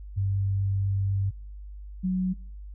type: tone pair in turn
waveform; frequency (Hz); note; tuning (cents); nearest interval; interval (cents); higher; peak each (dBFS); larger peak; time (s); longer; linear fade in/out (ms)
sine; 98 / 185; G2 / F#3; 0 / 0; major seventh; 1100; second; -23; neither; 0.16-1.31 / 2.03-2.34; first; 20
effects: noise-tail reverb RT60 0.5 s tail -25 dB re dry + added 50 Hz sine -38 dBFS peak until 2.74 s